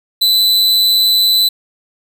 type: tone with amplitude modulation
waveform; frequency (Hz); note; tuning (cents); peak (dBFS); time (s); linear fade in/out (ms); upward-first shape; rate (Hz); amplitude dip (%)
45% pulse; 4003; B7; +23; -6; 0.21-1.49; 10; sine; 203; 50
effects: none